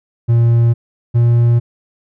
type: tone pair in turn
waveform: triangle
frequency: 117.2 / 118.42 Hz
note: A#2 / A#2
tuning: +10 / +28 cents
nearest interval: unison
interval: 18 cents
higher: second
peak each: -6 dBFS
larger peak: neither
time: 0.28-0.74 / 1.14-1.6 s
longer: neither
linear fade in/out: 20 ms
effects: none